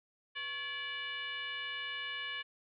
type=tone with frequency modulation; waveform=sine; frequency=2321 Hz; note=D7; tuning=21 cents flat; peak=-37 dBFS; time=0.35-2.43 s; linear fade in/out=20 ms; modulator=609 Hz; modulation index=1.6; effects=none